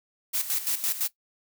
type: noise with tremolo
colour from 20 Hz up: blue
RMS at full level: -26 dBFS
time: 0.33-1.08 s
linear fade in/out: 20 ms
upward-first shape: square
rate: 5.9 Hz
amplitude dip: 70%
effects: noise-tail reverb RT60 0.1 s tail -17 dB re dry